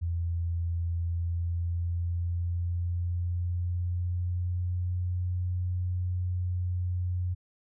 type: tone with pitch glide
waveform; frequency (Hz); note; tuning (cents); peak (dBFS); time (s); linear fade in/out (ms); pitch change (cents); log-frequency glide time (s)
sine; 84.9 to 89.95; F2 to F#2; -48 to -48; -27; 0.01-7.35; 20; +100; 0.95-5.22
effects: none